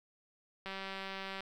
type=click train; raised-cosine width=0.3 ms; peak=-26 dBFS; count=145; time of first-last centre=0.66-1.406 s; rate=193 Hz; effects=10-bit